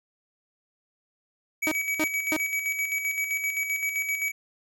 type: tone with tremolo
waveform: square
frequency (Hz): 2274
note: C#7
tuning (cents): +44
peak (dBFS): -25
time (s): 1.62-4.32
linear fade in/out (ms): 10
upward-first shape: square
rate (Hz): 7.7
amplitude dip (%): 50
type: tone bursts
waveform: sawtooth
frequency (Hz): 311.1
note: D#4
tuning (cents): 0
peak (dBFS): -20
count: 3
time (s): 1.67-2.365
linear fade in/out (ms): 0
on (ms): 45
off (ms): 280
effects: none